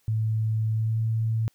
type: tone with pitch glide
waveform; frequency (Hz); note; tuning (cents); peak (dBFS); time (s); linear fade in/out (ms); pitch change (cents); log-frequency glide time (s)
sine; 110 to 111.99; A2 to A2; 0 to +31; -22; 0.08-1.48; 0; +31; 0.72-1
effects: white hiss -67 dBFS RMS until 1.54 s